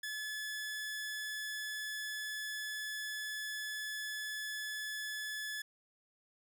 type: tone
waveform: sawtooth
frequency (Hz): 1718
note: A6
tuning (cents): -42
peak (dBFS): -35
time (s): 0.03-5.62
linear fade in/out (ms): 5
effects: none